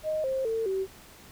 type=tone with pitch steps; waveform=sine; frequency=622.3 / 529.4 / 450.3 / 383.1 Hz; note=D#5 / C5 / A4 / G4; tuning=0 / +20 / +40 / -40 cents; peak=-26 dBFS; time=0.03-0.87 s; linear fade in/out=50 ms; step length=210 ms; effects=pink hiss -51 dBFS RMS until 1.31 s